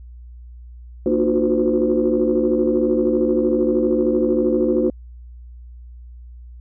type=tone cluster; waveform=sine; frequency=233 / 304.2 / 354.4 / 367.3 / 511 Hz; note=A#3 / D#4 / F4 / F#4 / C5; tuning=-1 / -39 / +25 / -13 / -41 cents; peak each=-21 dBFS; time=1.06-4.9 s; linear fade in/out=2 ms; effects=tanh soft clip ceiling -6 dBFS + added 60 Hz sine -36 dBFS peak until 6.6 s